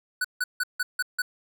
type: tone bursts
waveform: square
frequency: 1488 Hz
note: F#6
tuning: 9 cents sharp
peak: -24 dBFS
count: 6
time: 0.21-1.22 s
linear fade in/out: 5 ms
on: 35 ms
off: 160 ms
effects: none